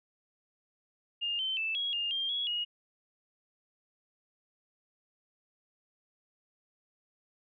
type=tone with pitch steps; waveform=sine; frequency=2822 / 3086 / 2640 / 3313 / 2822 / 3194 / 3344 / 2881 Hz; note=F7 / G7 / E7 / G#7 / F7 / G7 / G#7 / F#7; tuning=+17 / -28 / +2 / -5 / +17 / +32 / +11 / -47 cents; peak=-30 dBFS; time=1.21-2.65 s; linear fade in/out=20 ms; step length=180 ms; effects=none